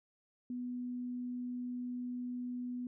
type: tone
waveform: sine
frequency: 246.9 Hz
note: B3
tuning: in tune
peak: -37 dBFS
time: 0.5-2.87 s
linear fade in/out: 2 ms
effects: none